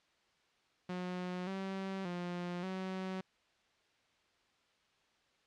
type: tone with pitch steps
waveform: sawtooth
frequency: 180.8 / 192.4 / 176.4 / 188 Hz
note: F#3 / G3 / F3 / F#3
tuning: -40 / -32 / +18 / +28 cents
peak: -34 dBFS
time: 0.89-3.21 s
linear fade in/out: 5 ms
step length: 580 ms
effects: white hiss -72 dBFS RMS until 5.46 s + low-pass 4000 Hz 12 dB/octave